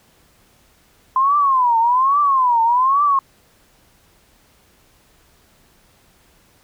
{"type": "tone with vibrato", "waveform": "sine", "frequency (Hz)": 1030, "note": "C6", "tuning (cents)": -28, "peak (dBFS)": -12, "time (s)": [1.16, 3.19], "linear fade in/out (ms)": 2, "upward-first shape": "triangle", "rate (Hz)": 1.2, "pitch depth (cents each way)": 240, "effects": ["pink hiss -55 dBFS RMS until 6.63 s"]}